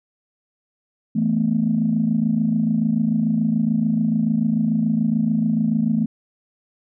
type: chord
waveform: sine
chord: E suspended fourth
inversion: none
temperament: equal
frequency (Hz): 164.81 / 220 / 246.9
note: E3 / A3 / B3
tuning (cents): 0 / 0 / 0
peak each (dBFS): -23 / -18 / -23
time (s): 1.15-6.06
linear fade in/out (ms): 10
effects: tanh soft clip ceiling -8 dBFS